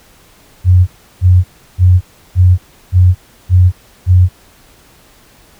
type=tone bursts; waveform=sine; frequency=90.8 Hz; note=F#2; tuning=32 cents flat; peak=-3 dBFS; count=7; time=0.64-4.29 s; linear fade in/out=50 ms; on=230 ms; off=340 ms; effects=pink hiss -45 dBFS RMS until 5.59 s